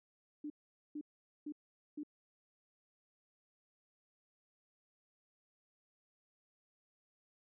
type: tone bursts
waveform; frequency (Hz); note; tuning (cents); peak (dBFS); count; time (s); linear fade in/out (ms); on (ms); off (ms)
sine; 297.5; D4; +22; -40; 4; 0.44-2.034; 5; 61; 450
effects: none